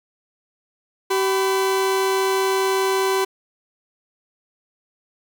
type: tone pair together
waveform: 40% pulse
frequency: 383.6 / 999 Hz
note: G4 / B5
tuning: -37 / +20 cents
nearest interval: octave + perfect fourth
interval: 1657 cents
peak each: -18 / -23 dBFS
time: 1.1-3.25 s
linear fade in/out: 10 ms
effects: none